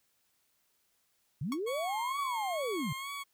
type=linear two-way sweep; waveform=sine; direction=up then down; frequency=117.6 to 1160 to 117.6 Hz; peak=-32 dBFS; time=1.41-2.93 s; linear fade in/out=5 ms; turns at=2.19 s
type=tone with exponential decay; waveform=sawtooth; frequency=1108.7 Hz; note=C#6; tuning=in tune; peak=-29 dBFS; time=1.52-1.6 s; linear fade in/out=2 ms; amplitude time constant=16 ms
type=tone with vibrato; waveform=20% pulse; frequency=1094 Hz; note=C#6; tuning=23 cents flat; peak=-33 dBFS; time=1.66-3.24 s; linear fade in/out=20 ms; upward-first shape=sine; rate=2.2 Hz; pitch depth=57 cents each way
effects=white hiss -74 dBFS RMS until 3.33 s